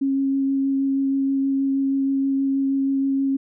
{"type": "tone with vibrato", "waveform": "sine", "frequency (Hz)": 272.2, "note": "C#4", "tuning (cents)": -31, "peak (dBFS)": -18, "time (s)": [0.01, 3.37], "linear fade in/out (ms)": 10, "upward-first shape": "sine", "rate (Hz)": 6.3, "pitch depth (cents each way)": 9, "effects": []}